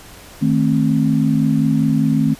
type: chord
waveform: sine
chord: A diminished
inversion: second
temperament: equal with one note detuned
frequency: 155.56 / 220 / 265.4 Hz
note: Eb3 / A3 / C4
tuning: 0 / 0 / +25 cents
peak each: -17 dBFS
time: 0.41-2.35 s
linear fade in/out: 20 ms
effects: pink hiss -40 dBFS RMS until 2.39 s + resampled to 32000 Hz